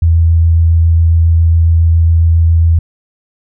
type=tone with vibrato; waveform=sine; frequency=82.7 Hz; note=E2; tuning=6 cents sharp; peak=-5 dBFS; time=0.02-2.79 s; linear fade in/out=5 ms; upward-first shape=sine; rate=7.3 Hz; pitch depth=10 cents each way; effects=none